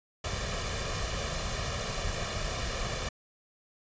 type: noise with comb filter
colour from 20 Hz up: pink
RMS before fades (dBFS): -33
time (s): 0.24-3.09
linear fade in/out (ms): 5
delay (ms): 1.7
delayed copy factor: +0.65
effects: resampled to 16000 Hz